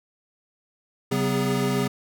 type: tone cluster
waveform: square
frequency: 134 / 190.2 / 250.6 / 409.4 Hz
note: C3 / F#3 / B3 / G#4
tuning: +42 / +48 / +25 / -25 cents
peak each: -28 dBFS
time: 1.11-1.88 s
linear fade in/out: 10 ms
effects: none